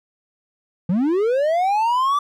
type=linear sweep; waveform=triangle; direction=up; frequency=162.3 to 1174.7 Hz; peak=-14 dBFS; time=0.89-2.19 s; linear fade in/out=5 ms; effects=none